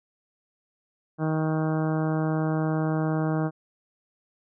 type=harmonic tone; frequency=157.3 Hz; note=D#3; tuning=19 cents sharp; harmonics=1 / 2 / 3 / 4 / 5 / 6 / 7 / 8 / 9 / 10; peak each=-25 / -28 / -34 / -34 / -36 / -43 / -40 / -43 / -42 / -45 dBFS; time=1.18-3.51 s; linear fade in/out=50 ms; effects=none